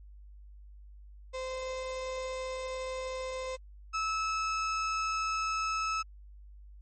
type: tone pair in turn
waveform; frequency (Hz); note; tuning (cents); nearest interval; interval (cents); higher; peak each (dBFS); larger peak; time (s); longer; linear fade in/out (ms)
35% pulse; 518 / 1303; C5 / E6; -17 / -20; octave + major third; 1597; second; -33 / -28; second; 1.33-3.57 / 3.93-6.03; first; 20
effects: added 50 Hz sine -48 dBFS peak until 6.81 s + MP3 32 kbps